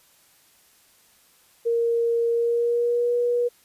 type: tone with pitch glide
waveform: sine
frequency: 466.2 to 482.4 Hz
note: A#4 to B4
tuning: 0 to -41 cents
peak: -19 dBFS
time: 1.65-3.49 s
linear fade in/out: 20 ms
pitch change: +59 cents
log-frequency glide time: 2.3-3.15 s
effects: white hiss -58 dBFS RMS until 3.64 s + resampled to 32000 Hz